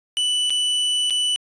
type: tone with dropouts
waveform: 45% pulse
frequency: 2976 Hz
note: F#7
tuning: 9 cents sharp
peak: -18 dBFS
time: 0.17-1.36 s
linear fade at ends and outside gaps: 0 ms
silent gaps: 0.497-0.504 / 1.099-1.106 s
effects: resampled to 22050 Hz